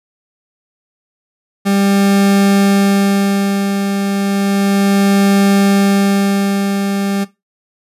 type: tone with tremolo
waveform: 40% pulse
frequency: 198.3 Hz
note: G3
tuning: 20 cents sharp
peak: -8 dBFS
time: 1.65-7.25 s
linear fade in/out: 20 ms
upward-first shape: sine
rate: 0.33 Hz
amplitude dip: 50%
effects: noise-tail reverb RT60 0.2 s tail -17 dB re dry + resampled to 32000 Hz